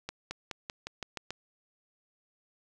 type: accelerating click train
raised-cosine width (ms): 0.2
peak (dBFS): -19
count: 8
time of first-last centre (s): 0.09-1.306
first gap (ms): 220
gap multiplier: 0.92
effects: none